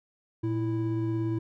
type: tone pair together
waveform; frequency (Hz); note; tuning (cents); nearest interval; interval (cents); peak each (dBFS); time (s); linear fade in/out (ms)
triangle; 115.38 / 328.9; A#2 / E4; -17 / -4; octave + tritone; 1813; -27; 0.43-1.39; 10
effects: none